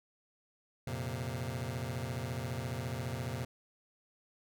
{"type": "chord", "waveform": "sawtooth", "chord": "F suspended fourth", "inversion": "none", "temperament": "just", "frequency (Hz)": [87.31, 116.41, 130.96], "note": ["F2", "Bb2", "C3"], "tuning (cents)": [0, -2, 2], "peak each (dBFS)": [-39, -35, -35], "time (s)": [0.87, 3.45], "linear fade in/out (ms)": 5, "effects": []}